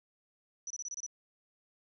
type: tone bursts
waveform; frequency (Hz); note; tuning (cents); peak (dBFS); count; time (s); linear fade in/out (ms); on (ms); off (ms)
sine; 5920; F#8; 0; -37; 7; 0.67-1.064; 2; 34; 26
effects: none